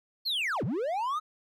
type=linear two-way sweep; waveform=triangle; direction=down then up; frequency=4435 to 97.6 to 1291 Hz; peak=-26 dBFS; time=0.25-1.2 s; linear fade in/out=20 ms; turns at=0.64 s; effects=none